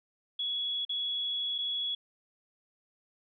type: tone with dropouts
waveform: sine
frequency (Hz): 3367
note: G#7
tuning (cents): +23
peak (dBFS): -30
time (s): 0.39-1.95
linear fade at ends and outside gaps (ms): 5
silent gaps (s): 0.851-0.893 / 1.582-1.585
effects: none